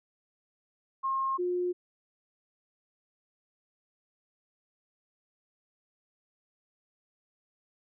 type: tone pair in turn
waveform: sine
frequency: 1071 / 357.4 Hz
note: C6 / F4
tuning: +40 / +40 cents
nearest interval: octave + perfect fifth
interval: 1900 cents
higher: first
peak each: -27 dBFS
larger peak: neither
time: 1.03-1.38 / 1.38-1.73 s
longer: neither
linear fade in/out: 20 ms
effects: none